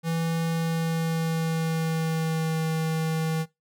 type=tone with pitch glide; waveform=square; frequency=164.81 to 160.21 Hz; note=E3 to E3; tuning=0 to -49 cents; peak=-25 dBFS; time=0.03-3.46 s; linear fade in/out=50 ms; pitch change=-49 cents; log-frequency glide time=0.49-2.63 s; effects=noise-tail reverb RT60 0.2 s tail -20 dB re dry